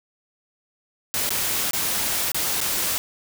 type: noise with dropouts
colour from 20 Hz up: white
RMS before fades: -24 dBFS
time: 1.14-2.98 s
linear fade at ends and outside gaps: 0 ms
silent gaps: 1.292-1.305 / 1.709-1.733 / 2.318-2.345 / 2.605-2.613 s
effects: none